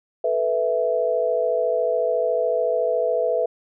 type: chord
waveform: sine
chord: A suspended second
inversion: none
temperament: equal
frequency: 440 / 493.9 / 659.3 Hz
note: A4 / B4 / E5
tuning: 0 / 0 / 0 cents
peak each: -26 / -22 / -22 dBFS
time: 0.24-3.46 s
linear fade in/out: 5 ms
effects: none